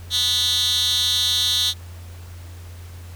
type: tone with high-pass filter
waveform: 10% pulse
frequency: 246.9 Hz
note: B3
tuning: in tune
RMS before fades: -20 dBFS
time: 0.1-1.74 s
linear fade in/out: 50 ms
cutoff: 3700 Hz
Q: 4.7
effects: added 87 Hz sine -35 dBFS peak until 3.15 s + pink hiss -47 dBFS RMS until 3.15 s